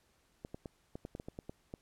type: clicks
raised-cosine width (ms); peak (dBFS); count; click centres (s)
2; -29; 11; 0.449 / 0.545 / 0.658 / 0.955 / 1.051 / 1.151 / 1.199 / 1.285 / 1.389 / 1.495 / 1.739
effects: pink hiss -72 dBFS RMS until 1.81 s + low-pass 12000 Hz 12 dB/octave